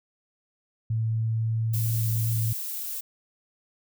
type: tone with pitch glide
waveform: sine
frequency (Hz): 111.9 to 112.87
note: A2 to A2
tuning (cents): +30 to +45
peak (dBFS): -23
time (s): 0.9-2.53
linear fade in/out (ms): 5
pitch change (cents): +15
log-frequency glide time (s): 1.08-1.84
type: noise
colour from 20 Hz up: violet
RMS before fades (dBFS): -33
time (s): 1.73-3.01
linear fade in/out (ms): 10
effects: none